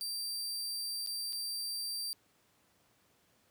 sawtooth tone with dropouts, 4695 Hz, D8, 1 cent flat, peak -33 dBFS, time 0.01-2.13 s, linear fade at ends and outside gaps 0 ms, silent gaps 1.063-1.072 / 1.325-1.33 s, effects pink hiss -70 dBFS RMS until 3.5 s + high-pass 100 Hz 12 dB/octave

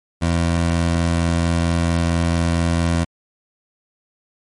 20% pulse tone, 84.4 Hz, E2, 41 cents sharp, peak -11 dBFS, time 0.21-3.05 s, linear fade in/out 20 ms, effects MP3 48 kbps

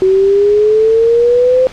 sine exponential sweep, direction up, 374.8 to 519 Hz, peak -6 dBFS, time 0.02-1.67 s, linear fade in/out 0 ms, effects pink hiss -33 dBFS RMS until 1.72 s + low-pass 5000 Hz 12 dB/octave

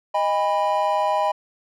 triangle chord, G# minor, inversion second, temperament equal with one note detuned, 622.3 / 809.3 / 987.8 Hz, D#5 / G#5 / B5, 0 / -45 / 0 cents, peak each -21 dBFS, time 0.14-1.32 s, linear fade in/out 10 ms, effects none

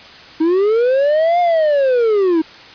triangle linear two-way sweep, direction up then down, 310 to 713 to 310 Hz, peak -9 dBFS, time 0.4-2.42 s, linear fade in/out 10 ms, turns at 1.4 s, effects white hiss -38 dBFS RMS until 2.74 s + resampled to 11025 Hz

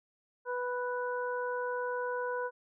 harmonic tone, 493.9 Hz, B4, in tune, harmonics 1 / 2 / 3, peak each -34 / -37 / -39 dBFS, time 0.45-2.51 s, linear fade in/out 50 ms, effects none

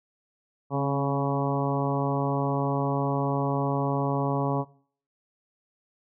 harmonic tone with a mistuned harmonic, 139.9 Hz, C#3, 16 cents sharp, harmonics 1 / 2 / 3 / 4 / 5 / 6 / 7 / 8, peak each -27 / -30 / -32 / -33 / -34 / -35 / -35 / -36 dBFS, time 0.7-4.65 s, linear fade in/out 50 ms, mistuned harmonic 2, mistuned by -33 cents, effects noise-tail reverb RT60 0.5 s tail -19 dB re dry

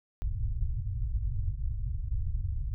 pink low-pass noise, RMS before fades -31 dBFS, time 0.22-2.74 s, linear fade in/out 0 ms, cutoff 120 Hz, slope 48 dB/octave, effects none

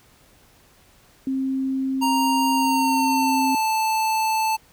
sine tone, 265.8 Hz, C4, 27 cents sharp, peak -21 dBFS, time 1.27-3.55 s, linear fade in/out 2 ms
square tone with pitch glide, 932.3 to 880 Hz, A#5 to A5, 0 to 0 cents, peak -20 dBFS, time 2.01-4.57 s, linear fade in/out 20 ms, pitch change -100 cents, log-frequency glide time 2.53-3.5 s
effects pink hiss -55 dBFS RMS until 4.72 s

